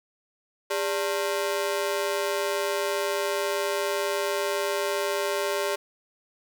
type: ring-modulated tone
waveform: sawtooth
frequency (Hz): 492.5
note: B4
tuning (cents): -5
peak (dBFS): -18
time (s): 0.7-5.76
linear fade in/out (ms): 10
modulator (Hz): 89
effects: none